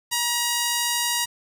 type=tone with band-pass filter; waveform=sawtooth; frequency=953 Hz; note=A#5; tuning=38 cents sharp; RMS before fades=-24 dBFS; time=0.11-1.26 s; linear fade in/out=20 ms; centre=8300 Hz; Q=0.53; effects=8-bit